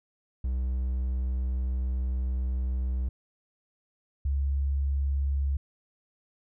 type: tone pair in turn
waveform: triangle / sine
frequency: 63.5 / 69.3 Hz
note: B1 / C#2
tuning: +49 / 0 cents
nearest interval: major second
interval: 151 cents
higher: second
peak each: -24 dBFS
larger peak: neither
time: 0.44-3.09 / 4.25-5.57 s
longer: first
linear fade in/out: 5 ms
effects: none